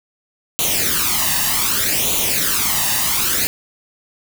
white noise with flanger, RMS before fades -18 dBFS, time 0.59-3.47 s, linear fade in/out 0 ms, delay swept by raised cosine 0.29 to 1.09 ms, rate 0.65 Hz, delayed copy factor +0.7, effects none

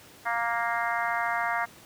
harmonic tone, 233.6 Hz, A#3, 4 cents sharp, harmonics 3 / 4 / 5 / 6 / 7 / 8 / 9, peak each -31 / -32 / -33 / -34 / -34 / -35 / -36 dBFS, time 0.25-1.66 s, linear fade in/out 20 ms, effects pink hiss -51 dBFS RMS until 1.85 s + high-pass 100 Hz 12 dB/octave

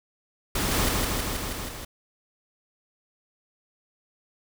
pink noise with echo, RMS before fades -26 dBFS, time 0.55-0.89 s, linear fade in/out 5 ms, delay 160 ms, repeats 6, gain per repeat -2 dB, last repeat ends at 1.85 s, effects none

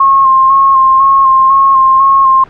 sine tone with vibrato, 1073 Hz, C6, 43 cents sharp, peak -3 dBFS, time 0-2.44 s, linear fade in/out 5 ms, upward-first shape square, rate 2 Hz, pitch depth 22 cents each way, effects pink hiss -36 dBFS RMS until 2.49 s + low-pass 2000 Hz 12 dB/octave

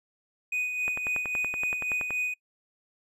triangle tone with tremolo, 2489 Hz, D#7, in tune, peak -24 dBFS, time 0.52-2.34 s, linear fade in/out 5 ms, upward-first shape sine, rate 3.7 Hz, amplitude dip 45%
click train, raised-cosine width 0.5 ms, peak -20 dBFS, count 14, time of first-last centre 0.88-2.106 s, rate 10.6 Hz
effects noise-tail reverb RT60 0.1 s tail -24 dB re dry + resampled to 32000 Hz

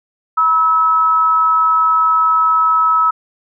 sine tone pair together, 970 / 1294.8 Hz, B5 / E6, -31 / -31 cents, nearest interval perfect fourth, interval 500 cents, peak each -19 / -10 dBFS, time 0.37-3.11 s, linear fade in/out 10 ms, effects none

